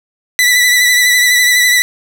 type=tone with vibrato; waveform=sawtooth; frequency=1975.5 Hz; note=B6; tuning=in tune; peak=-4 dBFS; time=0.39-1.82 s; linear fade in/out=0 ms; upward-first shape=triangle; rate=12 Hz; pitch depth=37 cents each way; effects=none